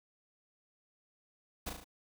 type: noise with echo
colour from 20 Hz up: pink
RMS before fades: -38 dBFS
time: 1.66-1.7 s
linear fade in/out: 10 ms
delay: 36 ms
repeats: 4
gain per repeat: -4 dB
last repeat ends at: 1.844 s
effects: none